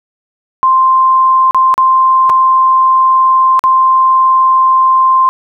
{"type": "tone with dropouts", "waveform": "sine", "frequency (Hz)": 1046.5, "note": "C6", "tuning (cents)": 0, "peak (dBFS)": -5, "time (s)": [0.63, 5.29], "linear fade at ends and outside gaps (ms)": 0, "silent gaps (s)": [[1.51, 1.546], [1.741, 1.779], [2.295, 2.299], [3.593, 3.639]], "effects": []}